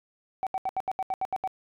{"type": "tone bursts", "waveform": "sine", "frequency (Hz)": 760, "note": "F#5", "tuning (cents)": 46, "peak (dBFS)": -24, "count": 10, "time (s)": [0.43, 1.475], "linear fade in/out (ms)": 0, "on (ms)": 37, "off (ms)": 75, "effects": ["tanh soft clip ceiling -23 dBFS"]}